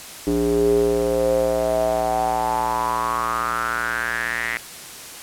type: tone with band-pass filter sweep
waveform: square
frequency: 58.27 Hz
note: A#1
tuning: in tune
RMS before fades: -21 dBFS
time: 0.27-4.57 s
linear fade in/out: 0 ms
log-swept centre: 340 to 2000 Hz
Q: 7
effects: white hiss -37 dBFS RMS until 5.22 s + low-pass 12000 Hz 12 dB/octave